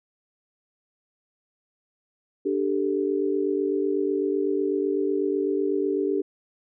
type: chord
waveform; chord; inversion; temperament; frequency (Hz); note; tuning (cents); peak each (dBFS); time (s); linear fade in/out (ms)
sine; D suspended fourth; none; equal; 293.7 / 392 / 440; D4 / G4 / A4; 0 / 0 / 0; -27 / -24 / -29; 2.45-6.22; 10
effects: none